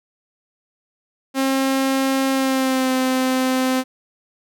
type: tone with pitch glide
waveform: sawtooth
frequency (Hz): 267.9 to 258.8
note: C4 to C4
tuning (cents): +41 to -19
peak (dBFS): -13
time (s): 1.34-3.84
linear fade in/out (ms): 50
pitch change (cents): -60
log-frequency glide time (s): 2.32-2.92
effects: none